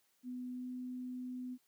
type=tone with pitch glide; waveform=sine; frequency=250 to 251.6 Hz; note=B3 to B3; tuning=+21 to +32 cents; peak=-40 dBFS; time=0.23-1.58 s; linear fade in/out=50 ms; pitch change=+11 cents; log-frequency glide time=0.51-0.67 s; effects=white hiss -75 dBFS RMS until 1.67 s + high-pass 100 Hz 12 dB/octave